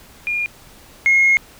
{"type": "tone pair in turn", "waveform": "sine", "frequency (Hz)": [2419, 2155], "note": ["D#7", "C#7"], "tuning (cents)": [-49, -49], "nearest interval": "major second", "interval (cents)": 200, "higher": "first", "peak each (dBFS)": [-18, -9], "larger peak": "second", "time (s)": [[0.27, 0.46], [1.06, 1.37]], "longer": "second", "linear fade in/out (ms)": 0, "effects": ["tanh soft clip ceiling -7 dBFS", "pink hiss -45 dBFS RMS until 1.59 s"]}